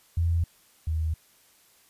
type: tone pair in turn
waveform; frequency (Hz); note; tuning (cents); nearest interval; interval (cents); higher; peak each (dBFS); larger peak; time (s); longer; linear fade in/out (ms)
sine; 84.1 / 79.38; E2 / D#2; +35 / +35; minor second; 100; first; -21 / -24; first; 0.17-0.44 / 0.87-1.14; neither; 5
effects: white hiss -60 dBFS RMS until 1.89 s + resampled to 32000 Hz